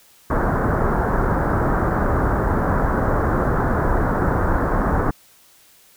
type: low-pass noise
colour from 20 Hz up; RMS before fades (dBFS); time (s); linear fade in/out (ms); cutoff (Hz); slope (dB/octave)
pink; -19; 0.3-5.11; 5; 1600; 48
effects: white hiss -52 dBFS RMS until 5.96 s